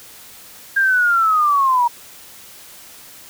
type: linear sweep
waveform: sine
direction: down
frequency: 1614 to 938 Hz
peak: -12 dBFS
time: 0.76-1.88 s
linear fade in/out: 10 ms
effects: white hiss -41 dBFS RMS until 3.29 s